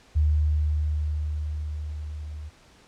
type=tone with level ramp; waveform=sine; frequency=75.7 Hz; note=D#2; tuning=47 cents flat; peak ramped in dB=-17 to -34 dBFS; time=0.15-2.5 s; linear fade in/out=20 ms; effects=pink hiss -55 dBFS RMS until 2.87 s + low-pass 7000 Hz 12 dB/octave